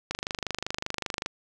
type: click train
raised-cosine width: 0.2 ms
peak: -12 dBFS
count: 30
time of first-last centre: 0.11-1.261 s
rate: 25.2 Hz
effects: none